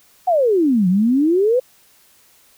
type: exponential two-way sweep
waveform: sine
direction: down then up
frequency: 761 to 175 to 524 Hz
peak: -12 dBFS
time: 0.27-1.6 s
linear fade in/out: 10 ms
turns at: 0.88 s
effects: white hiss -53 dBFS RMS until 2.57 s